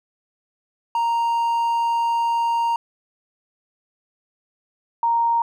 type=tone pair in turn; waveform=triangle / sine; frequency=931 / 931 Hz; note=A#5 / A#5; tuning=-2 / -2 cents; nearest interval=unison; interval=0 cents; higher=neither; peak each=-16 dBFS; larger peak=neither; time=0.95-2.76 / 5.03-5.42 s; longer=first; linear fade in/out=2 ms; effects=none